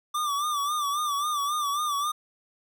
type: tone with vibrato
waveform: square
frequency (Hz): 1174.7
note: D6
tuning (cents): 0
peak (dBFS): -26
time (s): 0.14-2.12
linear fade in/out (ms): 10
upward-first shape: sine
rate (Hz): 3.7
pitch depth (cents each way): 75
effects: none